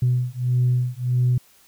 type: beating tone pair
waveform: sine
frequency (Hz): 123.7 / 125.3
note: B2 / B2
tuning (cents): +3 / +25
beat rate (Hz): 1.6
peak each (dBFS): -20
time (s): 0.02-1.38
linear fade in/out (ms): 5
effects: tanh soft clip ceiling -12 dBFS + white hiss -55 dBFS RMS until 1.67 s